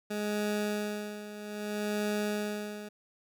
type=tone with tremolo; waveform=20% pulse; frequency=208.9 Hz; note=G#3; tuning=10 cents sharp; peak=-24 dBFS; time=0.1-2.89 s; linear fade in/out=10 ms; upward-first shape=sine; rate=0.62 Hz; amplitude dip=75%; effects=none